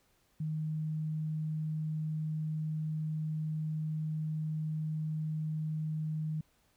sine tone, 155.56 Hz, D#3, in tune, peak -32 dBFS, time 0.4-6.41 s, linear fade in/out 5 ms, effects pink hiss -71 dBFS RMS until 6.76 s

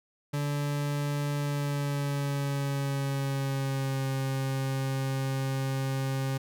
40% pulse tone with pitch glide, 144.8 to 134.33 Hz, D3 to C3, -24 to +46 cents, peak -27 dBFS, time 0.33-6.38 s, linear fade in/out 10 ms, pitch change -130 cents, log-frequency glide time 1.37-4.07 s, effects none

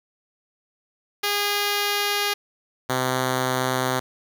5% pulse tone pair in turn, 409.1 / 128.86 Hz, G#4 / C3, -26 / -26 cents, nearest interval octave + minor sixth, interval 2000 cents, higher first, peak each -10 dBFS, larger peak neither, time 1.23-2.34 / 2.89-4 s, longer neither, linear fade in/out 10 ms, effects none

